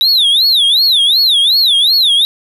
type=tone with vibrato; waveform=triangle; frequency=3756 Hz; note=A#7; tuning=12 cents sharp; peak=-6 dBFS; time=0.01-2.25 s; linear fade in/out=0 ms; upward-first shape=sine; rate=2.7 Hz; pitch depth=260 cents each way; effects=none